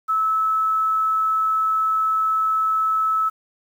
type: tone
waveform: sine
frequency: 1302 Hz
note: E6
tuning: 22 cents flat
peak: -17 dBFS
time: 0.08-3.3 s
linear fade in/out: 20 ms
effects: 8-bit